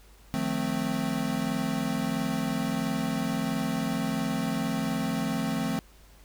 square chord, F dominant seventh, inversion third, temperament equal with one note detuned, 155.56 / 178.49 / 220 / 261.6 Hz, Eb3 / F3 / A3 / C4, 0 / +38 / 0 / 0 cents, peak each -36 / -34 / -32 / -32 dBFS, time 0.34-5.79 s, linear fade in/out 0 ms, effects added 50 Hz sine -53 dBFS peak until 6.24 s + pink hiss -58 dBFS RMS until 6.24 s

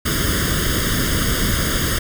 pink noise with comb filter, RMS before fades -19 dBFS, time 0.05-1.99 s, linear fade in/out 10 ms, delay 0.6 ms, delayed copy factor +0.95, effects none

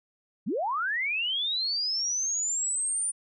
sine linear sweep, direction up, 146.83 to 9330 Hz, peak -26 dBFS, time 0.46-3.12 s, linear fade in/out 20 ms, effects none

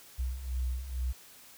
sine beating tone pair, 61.4 / 63.6 Hz, B1 / C2, -9 / -48 cents, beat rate 2.2 Hz, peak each -37 / -32 dBFS, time 0.18-1.13 s, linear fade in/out 20 ms, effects white hiss -54 dBFS RMS until 1.57 s

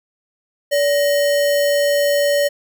sine tone with sample-and-hold, 574 Hz, D5, 40 cents flat, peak -13 dBFS, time 0.71-2.49 s, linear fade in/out 20 ms, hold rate 2450 Hz, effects none

